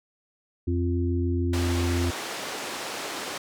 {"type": "harmonic tone", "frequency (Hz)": 87, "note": "F2", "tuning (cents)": -6, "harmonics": [1, 3, 4], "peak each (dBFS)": [-24, -29, -30], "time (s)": [0.67, 2.11], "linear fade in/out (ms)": 10}
{"type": "band-pass noise", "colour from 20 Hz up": "pink", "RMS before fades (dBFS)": -34, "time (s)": [1.53, 3.38], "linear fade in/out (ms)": 5, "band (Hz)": [350, 7900], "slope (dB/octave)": 12}
{"effects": []}